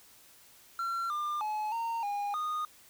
triangle tone with pitch steps, 1363 / 1198 / 853 / 920 / 815 / 1232 Hz, F6 / D6 / G#5 / A#5 / G#5 / D#6, -43 / +34 / +46 / -23 / -33 / -17 cents, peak -29 dBFS, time 0.79-2.65 s, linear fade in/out 2 ms, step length 310 ms, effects white hiss -58 dBFS RMS until 2.89 s

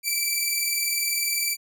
10% pulse tone pair together, 2316 / 2336 Hz, D7 / D7, -25 / -10 cents, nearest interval unison, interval 15 cents, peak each -17 dBFS, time 0.03-1.57 s, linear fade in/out 50 ms, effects none

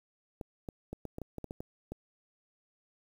clicks, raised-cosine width 2 ms, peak -26 dBFS, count 11, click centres 0.412 / 0.688 / 0.93 / 1.053 / 1.184 / 1.217 / 1.383 / 1.443 / 1.509 / 1.605 / 1.92 s, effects 9-bit

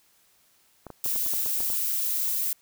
clicks, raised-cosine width 1 ms, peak -25 dBFS, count 9, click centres 0.867 / 0.903 / 1.061 / 1.16 / 1.264 / 1.338 / 1.461 / 1.605 / 1.701 s
violet noise, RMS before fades -27 dBFS, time 1.04-2.53 s, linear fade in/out 2 ms
effects white hiss -63 dBFS RMS until 2.61 s

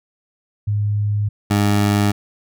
sine / 20% pulse tone pair in turn, 103.83 / 102.52 Hz, G#2 / G#2, 0 / -22 cents, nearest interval unison, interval 22 cents, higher first, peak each -16 / -9 dBFS, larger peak second, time 0.67-1.29 / 1.5-2.12 s, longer neither, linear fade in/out 10 ms, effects none

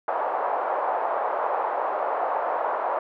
white band-pass noise, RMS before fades -26 dBFS, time 0.08-2.99 s, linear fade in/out 2 ms, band 550 to 980 Hz, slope 24 dB/octave, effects none

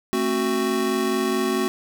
square chord, F# diminished, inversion first, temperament just, 222 / 266.4 / 370 Hz, A3 / C4 / F#4, +16 / +31 / 0 cents, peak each -27 / -27 / -24 dBFS, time 0.13-1.68 s, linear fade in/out 0 ms, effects none

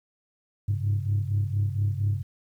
sine tone cluster, 99.6 / 103.9 / 135.5 Hz, G2 / G#2 / C#3, +28 / +1 / -39 cents, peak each -24 / -27 / -32 dBFS, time 0.68-2.23 s, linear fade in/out 10 ms, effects tanh soft clip ceiling -17 dBFS + 10-bit

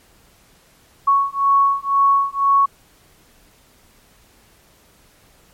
sine beating tone pair, 1108.7 / 1110.7 Hz, C#6 / C#6, 0 / +3 cents, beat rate 2 Hz, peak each -16 dBFS, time 1.07-2.66 s, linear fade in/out 10 ms, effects pink hiss -53 dBFS RMS until 5.53 s + MP3 64 kbps

